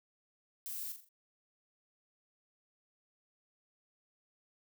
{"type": "noise with echo", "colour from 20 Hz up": "violet", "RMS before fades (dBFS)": -42, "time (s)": [0.66, 0.92], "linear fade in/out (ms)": 0, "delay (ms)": 42, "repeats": 4, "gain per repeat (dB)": -7, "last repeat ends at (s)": 1.088, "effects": []}